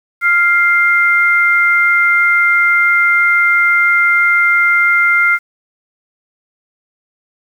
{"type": "tone pair together", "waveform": "sine", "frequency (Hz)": [1396.9, 2099], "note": ["F6", "C7"], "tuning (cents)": [0, 5], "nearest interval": "perfect fifth", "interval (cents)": 705, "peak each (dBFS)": -11, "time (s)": [0.21, 5.39], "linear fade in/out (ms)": 50, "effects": ["7-bit"]}